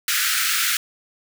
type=high-pass noise; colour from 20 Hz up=pink; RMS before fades=-21 dBFS; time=0.08-0.77 s; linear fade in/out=2 ms; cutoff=1300 Hz; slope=96 dB/octave; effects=none